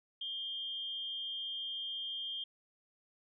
sine tone with amplitude modulation, 3197 Hz, G7, 33 cents sharp, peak -35 dBFS, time 0.21-2.44 s, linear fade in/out 5 ms, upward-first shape sine, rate 264 Hz, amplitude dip 50%, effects none

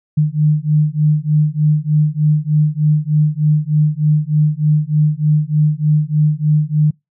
sine beating tone pair, 150 / 153.3 Hz, D3 / D#3, +37 / -25 cents, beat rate 3.3 Hz, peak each -14 dBFS, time 0.17-6.91 s, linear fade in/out 10 ms, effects noise-tail reverb RT60 0.2 s tail -26 dB re dry

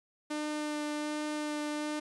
sawtooth tone with vibrato, 300 Hz, D4, 37 cents sharp, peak -29 dBFS, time 0.3-2 s, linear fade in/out 10 ms, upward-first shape sine, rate 1.3 Hz, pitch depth 10 cents each way, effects resampled to 24000 Hz + 10-bit

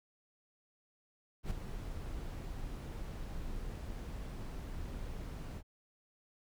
brown noise with ADSR envelope, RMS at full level -34 dBFS, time 1.43-5.63 s, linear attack 79 ms, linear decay 4 ms, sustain -8 dB, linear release 57 ms, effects none

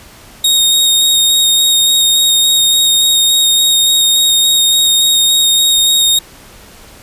sawtooth tone with vibrato, 3729 Hz, A#7, in tune, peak -5 dBFS, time 0.44-6.19 s, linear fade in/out 5 ms, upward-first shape square, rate 3.5 Hz, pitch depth 11 cents each way, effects pink hiss -38 dBFS RMS until 7.02 s + resampled to 32000 Hz

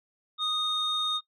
sine tone pair together, 1244.5 / 3697 Hz, D#6 / A#7, 0 / -15 cents, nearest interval octave + perfect fifth, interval 1885 cents, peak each -30 / -25 dBFS, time 0.38-1.21 s, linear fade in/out 50 ms, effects noise-tail reverb RT60 0.1 s tail -22 dB re dry + tanh soft clip ceiling -22 dBFS

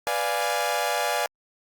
sawtooth chord, B diminished seventh, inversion none, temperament equal, 493.9 / 587.3 / 698.5 / 830.6 Hz, B4 / D5 / F5 / Ab5, 0 / 0 / 0 / 0 cents, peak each -28 / -25 / -25 / -24 dBFS, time 0.07-1.26 s, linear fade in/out 0 ms, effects Opus 48 kbps

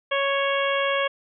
harmonic tone with a mistuned harmonic, 554.4 Hz, C#5, in tune, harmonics 1 / 2 / 3 / 4 / 5 / 6, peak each -24 / -27 / -29 / -30 / -31 / -32 dBFS, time 0.11-1.08 s, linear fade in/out 10 ms, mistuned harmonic 6, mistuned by -25 cents, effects none

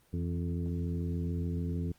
harmonic tone with a mistuned harmonic, 86.8 Hz, F2, 10 cents flat, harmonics 1 / 2 / 3 / 4 / 5, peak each -33 / -35 / -40 / -45 / -46 dBFS, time 0.13-1.92 s, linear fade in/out 5 ms, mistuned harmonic 2, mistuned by -68 cents, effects pink hiss -66 dBFS RMS until 1.98 s + Opus 24 kbps

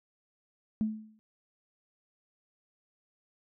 sine tone with exponential decay, 216.8 Hz, A3, 25 cents flat, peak -23 dBFS, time 0.81-1.19 s, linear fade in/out 0 ms, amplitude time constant 81 ms, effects tanh soft clip ceiling -19 dBFS

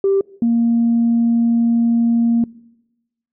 sine tone pair in turn, 392 / 233.1 Hz, G4 / A#3, 0 / 0 cents, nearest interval major sixth, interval 900 cents, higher first, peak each -11 dBFS, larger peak neither, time 0.04-0.21 / 0.42-2.44 s, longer second, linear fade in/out 2 ms, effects noise-tail reverb RT60 1.0 s tail -23 dB re dry + tanh soft clip ceiling -8 dBFS

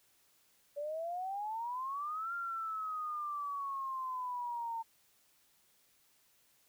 sine exponential two-way sweep, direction up then down, 570 to 1396.9 to 904 Hz, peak -36 dBFS, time 0.76-4.83 s, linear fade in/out 20 ms, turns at 2.34 s, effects white hiss -70 dBFS RMS until 6.68 s

